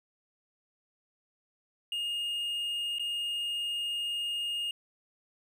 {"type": "tone with dropouts", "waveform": "triangle", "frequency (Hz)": 2843, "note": "F7", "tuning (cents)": 30, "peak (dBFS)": -29, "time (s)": [1.92, 4.71], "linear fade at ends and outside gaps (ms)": 2, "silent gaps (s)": [2.985, 2.995], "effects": []}